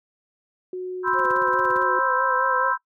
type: tone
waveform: sine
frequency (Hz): 366.8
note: F#4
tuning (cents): -15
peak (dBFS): -27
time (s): 0.73-1.99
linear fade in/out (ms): 2
type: chord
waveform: sine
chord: C major seventh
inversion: third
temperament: equal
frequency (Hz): 987.8 / 1046.5 / 1318.5 / 1568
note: B5 / C6 / E6 / G6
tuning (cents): 0 / 0 / 0 / 0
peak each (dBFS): -25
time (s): 1.03-2.78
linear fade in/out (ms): 50
type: noise bursts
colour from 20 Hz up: brown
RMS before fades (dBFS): -35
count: 14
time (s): 1.07-1.831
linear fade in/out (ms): 5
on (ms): 20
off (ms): 37
type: tone with vibrato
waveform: sine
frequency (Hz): 521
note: C5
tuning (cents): -7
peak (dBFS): -27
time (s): 1.13-2.73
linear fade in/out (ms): 50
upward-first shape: sine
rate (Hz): 4.7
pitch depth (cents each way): 41
effects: noise-tail reverb RT60 0.1 s tail -21 dB re dry + high-pass 150 Hz 12 dB/octave